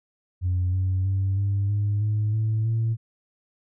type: tone with pitch steps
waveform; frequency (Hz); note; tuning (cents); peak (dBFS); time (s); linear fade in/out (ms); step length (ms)
sine; 90.6 / 93.52 / 96.54 / 99.66 / 102.88 / 106.2 / 109.63 / 113.16; F#2 / F#2 / G2 / G2 / G#2 / G#2 / A2 / A2; -36 / +19 / -26 / +29 / -16 / +39 / -6 / +49; -19; 0.41-2.97; 50; 320
effects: tanh soft clip ceiling -18 dBFS